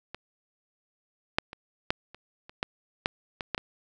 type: clicks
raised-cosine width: 0.3 ms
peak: -21 / -6 / -24 / -8 / -29 / -29 / -11 / -8 / -17 / -12 / -15 dBFS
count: 11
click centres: 0.146 / 1.385 / 1.531 / 1.905 / 2.146 / 2.495 / 2.629 / 3.059 / 3.408 / 3.547 / 3.579 s
effects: none